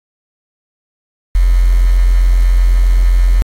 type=tone with quantisation; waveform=sine; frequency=43.9 Hz; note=F1; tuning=10 cents sharp; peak=-6 dBFS; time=1.35-3.42 s; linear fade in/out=0 ms; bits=5; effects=AAC 48 kbps